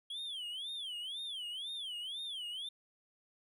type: tone with vibrato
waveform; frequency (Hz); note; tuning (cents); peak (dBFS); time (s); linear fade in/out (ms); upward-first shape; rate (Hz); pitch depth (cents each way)
triangle; 3241; G#7; -43; -38; 0.1-2.69; 5; sine; 2; 220
effects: none